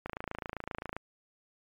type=click train; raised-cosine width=0.5 ms; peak=-21 dBFS; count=26; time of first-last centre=0.06-0.966 s; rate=27.6 Hz; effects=MP3 96 kbps